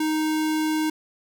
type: tone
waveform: square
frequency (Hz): 311.2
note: D#4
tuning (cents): 0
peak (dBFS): -22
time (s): 0-0.9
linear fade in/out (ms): 5
effects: none